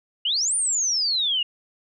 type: exponential two-way sweep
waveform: sine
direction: up then down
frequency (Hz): 2800 to 9397 to 2800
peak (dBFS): -20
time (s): 0.25-1.43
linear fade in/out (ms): 5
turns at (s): 0.55
effects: none